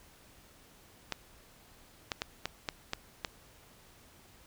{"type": "clicks", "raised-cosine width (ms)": 0.2, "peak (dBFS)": -15, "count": 7, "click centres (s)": [1.123, 2.118, 2.219, 2.456, 2.688, 2.934, 3.248], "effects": ["pink hiss -59 dBFS RMS until 4.46 s"]}